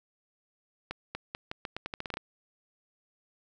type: accelerating click train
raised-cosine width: 0.3 ms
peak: -19 dBFS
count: 13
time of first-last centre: 0.91-2.171 s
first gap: 240 ms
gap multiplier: 0.83
effects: none